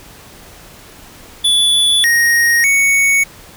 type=tone with pitch steps; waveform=square; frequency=3449 / 1870 / 2223 Hz; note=A7 / A#6 / C#7; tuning=-35 / +5 / +4 cents; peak=-10 dBFS; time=1.44-3.24 s; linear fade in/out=10 ms; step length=600 ms; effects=pink hiss -39 dBFS RMS until 3.56 s